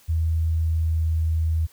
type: tone with pitch glide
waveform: sine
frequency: 81 to 80.49 Hz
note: E2 to E2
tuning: -30 to -41 cents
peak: -19 dBFS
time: 0.08-1.67 s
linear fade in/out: 20 ms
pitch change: -11 cents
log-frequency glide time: 0.5-1.1 s
effects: white hiss -55 dBFS RMS until 1.72 s